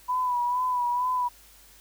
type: tone with vibrato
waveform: sine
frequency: 987.8 Hz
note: B5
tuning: in tune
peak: -23 dBFS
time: 0.08-1.29 s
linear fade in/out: 20 ms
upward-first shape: sine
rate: 2.2 Hz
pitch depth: 42 cents each way
effects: added 50 Hz sine -58 dBFS peak until 1.8 s + white hiss -54 dBFS RMS until 1.8 s